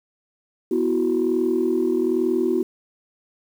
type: chord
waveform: sine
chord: B suspended fourth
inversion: none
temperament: just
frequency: 246.9 / 329.3 / 370.4 Hz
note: B3 / E4 / F#4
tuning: 0 / -2 / +2 cents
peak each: -24 / -22 / -20 dBFS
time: 0.71-2.63 s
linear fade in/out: 5 ms
effects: tanh soft clip ceiling -11 dBFS + 8-bit